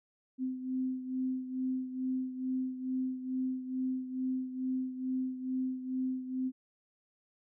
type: beating tone pair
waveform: sine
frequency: 257.7 / 260 Hz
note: C4 / C4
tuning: -26 / -11 cents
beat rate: 2.3 Hz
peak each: -33 / -39 dBFS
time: 0.38-6.52 s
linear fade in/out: 50 ms
effects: none